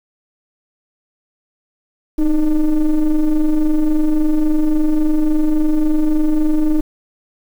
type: ring-modulated tone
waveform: triangle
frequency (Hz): 148.2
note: D3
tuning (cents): +16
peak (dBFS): -6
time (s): 2.18-6.81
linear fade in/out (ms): 10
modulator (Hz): 160
effects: 7-bit